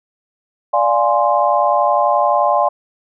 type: chord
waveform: sine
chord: D half-diminished seventh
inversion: none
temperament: equal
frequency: 587.3 / 698.5 / 830.6 / 1046.5 Hz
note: D5 / F5 / Ab5 / C6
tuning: 0 / 0 / 0 / 0 cents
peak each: -17 dBFS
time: 0.73-2.69 s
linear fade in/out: 10 ms
effects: none